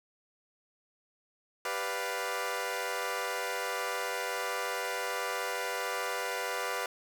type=chord; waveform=15% pulse; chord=G dominant seventh; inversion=none; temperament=equal; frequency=392 / 493.9 / 587.3 / 698.5 Hz; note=G4 / B4 / D5 / F5; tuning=0 / 0 / 0 / 0 cents; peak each=-34 / -29 / -33 / -32 dBFS; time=1.65-6.86 s; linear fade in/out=2 ms; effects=none